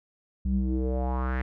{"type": "tone with low-pass filter sweep", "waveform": "square", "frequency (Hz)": 63.9, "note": "C2", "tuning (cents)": -40, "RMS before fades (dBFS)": -27, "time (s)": [0.45, 1.42], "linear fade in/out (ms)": 5, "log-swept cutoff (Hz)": [150, 2000], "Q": 4.2, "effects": []}